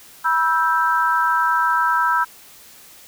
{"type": "chord", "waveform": "sine", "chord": "E minor", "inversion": "second", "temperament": "equal with one note detuned", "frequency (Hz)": [973, 1318.5, 1568], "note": ["B5", "E6", "G6"], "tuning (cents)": [-26, 0, 0], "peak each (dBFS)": [-19, -19, -21], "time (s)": [0.24, 2.25], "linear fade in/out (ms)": 20, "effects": ["white hiss -45 dBFS RMS until 3.07 s"]}